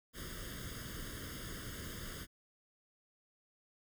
pink noise with comb filter, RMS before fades -45 dBFS, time 0.13-2.27 s, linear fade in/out 50 ms, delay 0.6 ms, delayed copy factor +1, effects none

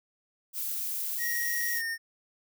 violet noise, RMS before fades -33 dBFS, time 0.53-1.83 s, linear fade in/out 50 ms
square tone with pitch glide, 1884 to 1827.2 Hz, A#6 to A#6, +18 to -35 cents, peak -31 dBFS, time 1.18-1.98 s, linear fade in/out 50 ms, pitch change -53 cents, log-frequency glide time 1.73-1.82 s
effects none

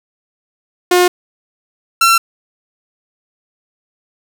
sawtooth tone pair in turn, 358.3 / 1352.8 Hz, F4 / E6, +44 / +44 cents, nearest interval octave + major seventh, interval 2300 cents, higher second, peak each -4 dBFS, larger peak neither, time 0.91-1.08 / 2.01-2.18 s, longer neither, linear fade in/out 5 ms, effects none

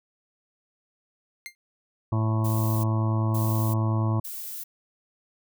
sawtooth tone with exponential decay, 2100 Hz, C7, 6 cents sharp, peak -29 dBFS, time 1.46-1.55 s, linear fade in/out 0 ms, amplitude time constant 19 ms
harmonic tone, 110 Hz, A2, in tune, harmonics 1 / 2 / 3 / 5 / 6 / 7 / 8 / 9 / 10, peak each -22 / -32 / -33 / -41 / -39 / -46 / -40 / -38 / -38 dBFS, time 2.12-4.2 s, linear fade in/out 5 ms
violet noise bursts, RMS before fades -36 dBFS, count 3, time 2.44-4.64 s, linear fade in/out 10 ms, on 400 ms, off 500 ms
effects none

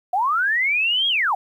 sine linear two-way sweep, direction up then down, 694 to 3322 to 694 Hz, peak -17 dBFS, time 0.13-1.35 s, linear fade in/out 5 ms, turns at 1.08 s, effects 9-bit

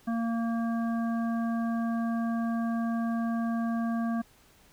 harmonic tone, 230 Hz, A#3, 23 cents flat, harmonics 1 / 3 / 5 / 7, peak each -27 / -37 / -41 / -44 dBFS, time 0.07-4.22 s, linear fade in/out 10 ms, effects pink hiss -60 dBFS RMS until 4.72 s

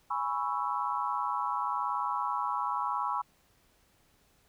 sine chord, C# minor seventh, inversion second, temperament equal, 830.6 / 987.8 / 1108.7 / 1318.5 Hz, G#5 / B5 / C#6 / E6, 0 / 0 / 0 / 0 cents, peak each -36 / -33 / -34 / -36 dBFS, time 0.1-3.22 s, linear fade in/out 10 ms, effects pink hiss -67 dBFS RMS until 4.48 s

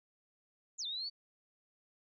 sine exponential two-way sweep, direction down then up, 7530 to 3520 to 4601 Hz, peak -37 dBFS, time 0.78-1.1 s, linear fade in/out 20 ms, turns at 0.86 s, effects none

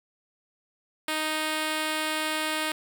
5% pulse tone, 311 Hz, D#4, 1 cent flat, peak -15 dBFS, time 1.08-2.72 s, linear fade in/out 2 ms, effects none

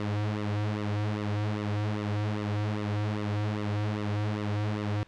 sawtooth tone with flanger, 104.7 Hz, G#2, 15 cents sharp, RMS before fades -30 dBFS, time 0-5.03 s, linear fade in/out 0 ms, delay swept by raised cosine 1.2 to 4.9 ms, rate 2.5 Hz, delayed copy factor -0.75, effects pink hiss -58 dBFS RMS until 5.07 s + low-pass 4000 Hz 12 dB/octave

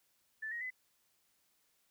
sine tone with pitch steps, 1756 / 1882 / 2017 Hz, A6 / A#6 / B6, -4 / +16 / +36 cents, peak -38 dBFS, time 0.42-0.705 s, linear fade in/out 10 ms, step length 95 ms, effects white hiss -75 dBFS RMS until 1.9 s

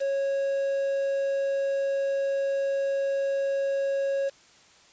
triangle tone with quantisation, 550 Hz, C#5, 14 cents flat, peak -22 dBFS, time 0-4.3 s, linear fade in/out 20 ms, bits 7, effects white hiss -56 dBFS RMS until 4.92 s + resampled to 16000 Hz

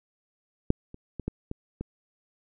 clicks, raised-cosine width 3 ms, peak -7 / -29 / -21 / -16 / -20 / -20 dBFS, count 6, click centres 0.704 / 0.944 / 1.197 / 1.28 / 1.514 / 1.81 s, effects none

